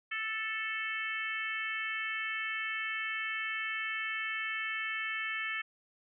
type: harmonic tone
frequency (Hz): 440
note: A4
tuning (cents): 0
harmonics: 3 / 4 / 5 / 6 / 7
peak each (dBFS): -42 / -37 / -38 / -41 / -45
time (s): 0.11-5.62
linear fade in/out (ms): 10
effects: none